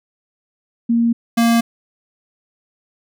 sine / square tone pair in turn, 233.1 / 232.2 Hz, A#3 / A#3, 0 / -7 cents, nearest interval unison, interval 7 cents, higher first, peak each -12 dBFS, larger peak neither, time 0.89-1.13 / 1.37-1.61 s, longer neither, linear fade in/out 10 ms, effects none

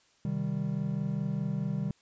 triangle chord, C minor, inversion none, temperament equal, 130.81 / 155.56 / 196 Hz, C3 / Eb3 / G3, 0 / 0 / 0 cents, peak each -33 / -31 / -31 dBFS, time 0.25-1.91 s, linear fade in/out 2 ms, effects white hiss -66 dBFS RMS until 2.01 s + resampled to 16000 Hz

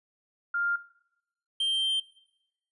sine / triangle tone pair in turn, 1400 / 3149 Hz, F6 / G7, +4 / +7 cents, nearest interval octave + major second, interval 1403 cents, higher second, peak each -26 / -23 dBFS, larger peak second, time 0.54-0.76 / 1.6-2 s, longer second, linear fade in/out 5 ms, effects noise-tail reverb RT60 0.8 s tail -17 dB re dry + resampled to 24000 Hz

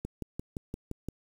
click train, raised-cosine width 3 ms, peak -22 dBFS, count 7, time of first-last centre 0.05-1.086 s, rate 5.79 Hz, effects 8-bit

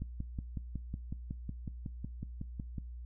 click train, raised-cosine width 5 ms, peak -26 dBFS, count 16, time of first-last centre 0.02-2.782 s, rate 5.43 Hz, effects noise-tail reverb RT60 0.3 s tail -22 dB re dry + added 60 Hz sine -42 dBFS peak until 3.05 s

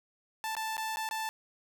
sawtooth tone with dropouts, 881 Hz, A5, 2 cents sharp, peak -29 dBFS, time 0.44-1.29 s, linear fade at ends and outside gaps 0 ms, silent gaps 0.551-0.567 / 0.768-0.779 / 0.96-0.97 / 1.089-1.111 s, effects none

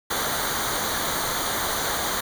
pink noise with comb filter, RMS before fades -26 dBFS, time 0.1-2.21 s, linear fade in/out 10 ms, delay 0.38 ms, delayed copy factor -0.75, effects none

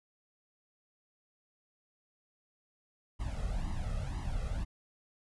brown noise with flanger, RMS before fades -35 dBFS, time 3.19-4.65 s, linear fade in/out 20 ms, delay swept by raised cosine 1 to 1.57 ms, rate 2 Hz, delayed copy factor +0.9, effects resampled to 24000 Hz

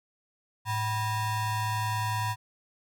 square ring-modulated tone, 434.8 Hz, A4, 21 cents flat, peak -25 dBFS, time 0.65-2.36 s, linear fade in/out 50 ms, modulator 543 Hz, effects none

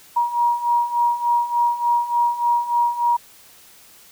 sine beating tone pair, 950 / 953.4 Hz, A#5 / A#5, +33 / +39 cents, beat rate 3.4 Hz, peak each -22 / -18 dBFS, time 0.16-3.17 s, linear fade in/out 10 ms, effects white hiss -48 dBFS RMS until 4.11 s

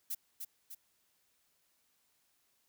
violet noise with echo, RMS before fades -37 dBFS, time 0.1-0.15 s, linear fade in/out 10 ms, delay 300 ms, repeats 2, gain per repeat -5 dB, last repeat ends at 0.75 s, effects white hiss -75 dBFS RMS until 2.68 s

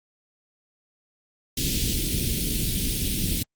pink band-stop noise, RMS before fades -25 dBFS, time 1.57-3.43 s, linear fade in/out 5 ms, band 340 to 2900 Hz, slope 24 dB/octave, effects Opus 48 kbps

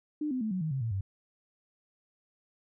sine tone with pitch steps, 300.7 / 255.8 / 217.6 / 185.1 / 157.46 / 133.95 / 113.94 / 96.93 Hz, D4 / C4 / A3 / F#3 / D#3 / C3 / A#2 / G2, +41 / -39 / -19 / +1 / +21 / +41 / -39 / -19 cents, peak -29 dBFS, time 0.21-1.01 s, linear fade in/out 5 ms, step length 100 ms, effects none

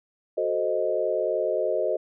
sine chord, F# diminished seventh, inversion none, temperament equal, 370 / 440 / 523.3 / 622.3 Hz, F#4 / A4 / C5 / Eb5, 0 / 0 / 0 / 0 cents, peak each -30 / -29 / -28 / -26 dBFS, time 0.37-1.97 s, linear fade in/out 10 ms, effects none

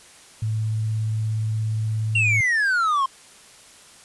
sine tone with vibrato, 109.4 Hz, A2, 9 cents flat, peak -21 dBFS, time 0.42-2.41 s, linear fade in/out 5 ms, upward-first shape square, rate 17 Hz, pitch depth 8 cents each way
triangle exponential sweep, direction down, 2794 to 1046.5 Hz, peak -16 dBFS, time 2.15-3.06 s, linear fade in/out 5 ms
effects white hiss -48 dBFS RMS until 4.04 s + resampled to 24000 Hz

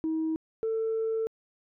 sine tone pair in turn, 318.8 / 446.2 Hz, D#4 / A4, +42 / +24 cents, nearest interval tritone, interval 582 cents, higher second, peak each -25 dBFS, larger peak neither, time 0.04-0.36 / 0.63-1.27 s, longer second, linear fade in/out 0 ms, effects tanh soft clip ceiling -23 dBFS

